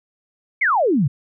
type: exponential sweep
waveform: sine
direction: down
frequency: 2307 to 122.8 Hz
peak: -14 dBFS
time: 0.61-1.08 s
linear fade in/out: 10 ms
effects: none